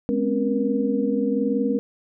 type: tone cluster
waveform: sine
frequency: 209.4 / 254 / 275 / 473.8 Hz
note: G#3 / B3 / C#4 / A#4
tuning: +15 / +49 / -14 / +28 cents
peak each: -25 dBFS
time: 0.09-1.79 s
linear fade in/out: 0 ms
effects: none